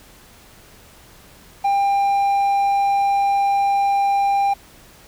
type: tone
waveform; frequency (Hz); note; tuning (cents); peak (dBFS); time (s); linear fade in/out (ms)
triangle; 797; G5; +28; -13; 1.64-4.54; 10
effects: pink hiss -47 dBFS RMS until 5.07 s